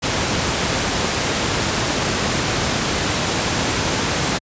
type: noise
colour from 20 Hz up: pink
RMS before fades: -19 dBFS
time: 0.02-4.39 s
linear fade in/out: 20 ms
effects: high-pass 80 Hz 12 dB/octave + resampled to 16000 Hz